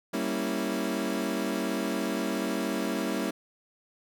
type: chord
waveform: 30% pulse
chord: G diminished seventh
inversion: none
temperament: equal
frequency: 196 / 233.1 / 277.2 / 329.6 Hz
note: G3 / Bb3 / Db4 / Fb4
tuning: 0 / 0 / 0 / 0 cents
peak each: -31 dBFS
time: 0.13-3.31 s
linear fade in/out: 10 ms
effects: none